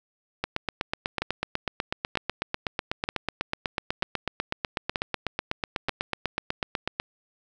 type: two click trains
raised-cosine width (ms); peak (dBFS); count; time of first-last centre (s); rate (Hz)
0.3; -10 / -10; 6 / 54; 1.22-5.893 / 0.44-6.999; 1.07 / 8.08
effects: none